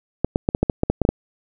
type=clicks; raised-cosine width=2 ms; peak=-3 dBFS; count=11; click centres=0.246 / 0.359 / 0.489 / 0.549 / 0.63 / 0.698 / 0.834 / 0.9 / 1.017 / 1.051 / 1.09 s; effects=none